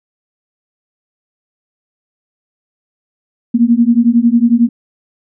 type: beating tone pair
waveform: sine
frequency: 230 / 241 Hz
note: A#3 / B3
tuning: -23 / -42 cents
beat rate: 11 Hz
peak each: -10 dBFS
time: 3.54-4.69 s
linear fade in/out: 10 ms
effects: none